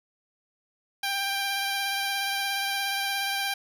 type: tone with vibrato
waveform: 10% pulse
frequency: 791 Hz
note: G5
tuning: 15 cents sharp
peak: -18 dBFS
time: 1.03-3.54 s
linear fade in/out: 5 ms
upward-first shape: triangle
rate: 17 Hz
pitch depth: 22 cents each way
effects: none